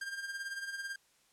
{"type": "tone with tremolo", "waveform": "45% pulse", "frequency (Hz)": 1598, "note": "G6", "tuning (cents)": 33, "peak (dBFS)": -36, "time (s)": [0.01, 0.96], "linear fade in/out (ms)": 5, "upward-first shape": "sine", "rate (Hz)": 18, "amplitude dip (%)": 60, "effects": ["white hiss -69 dBFS RMS until 1.32 s", "low-pass 10000 Hz 12 dB/octave"]}